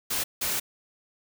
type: noise bursts at uneven times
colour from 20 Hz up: white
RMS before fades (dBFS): -28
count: 2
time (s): 0.1-0.24 / 0.41-0.6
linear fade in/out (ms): 10
effects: none